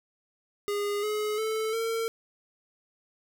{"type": "tone with pitch steps", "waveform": "square", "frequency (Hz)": [409.3, 423.7, 438.7, 454.1], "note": ["G#4", "G#4", "A4", "A#4"], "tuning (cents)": [-25, 35, -5, -45], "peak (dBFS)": -28, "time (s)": [0.68, 2.08], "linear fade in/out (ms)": 0, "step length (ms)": 350, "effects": []}